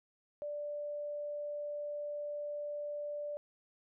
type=tone; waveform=sine; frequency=587.3 Hz; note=D5; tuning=in tune; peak=-37 dBFS; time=0.42-3.37 s; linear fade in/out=0 ms; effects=none